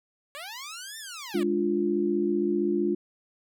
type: linear two-way sweep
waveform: 10% pulse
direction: up then down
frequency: 548 to 1819 to 548 Hz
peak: -29 dBFS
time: 0.35-1.43 s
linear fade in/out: 0 ms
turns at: 0.98 s
type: chord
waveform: sine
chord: D diminished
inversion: second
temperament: equal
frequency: 207.7 / 293.7 / 349.2 Hz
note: Ab3 / D4 / F4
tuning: 0 / 0 / 0 cents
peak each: -29 / -29 / -25 dBFS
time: 1.34-2.95 s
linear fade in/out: 10 ms
effects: none